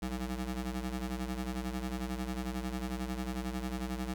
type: ring-modulated tone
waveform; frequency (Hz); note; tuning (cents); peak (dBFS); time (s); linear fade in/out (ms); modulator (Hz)
25% pulse; 126.1; B2; +36; -28; 0.02-4.14; 5; 68.6
effects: none